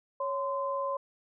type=tone pair together; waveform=sine; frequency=554.4 / 1031.9 Hz; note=C#5 / C6; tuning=0 / -24 cents; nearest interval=major seventh; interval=1076 cents; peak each=-32 / -32 dBFS; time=0.2-0.97 s; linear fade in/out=5 ms; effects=none